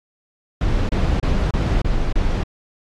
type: noise bursts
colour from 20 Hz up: brown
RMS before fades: -18 dBFS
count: 6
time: 0.61-2.435 s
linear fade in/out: 2 ms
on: 280 ms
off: 29 ms
effects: low-pass 5000 Hz 12 dB/octave + AAC 64 kbps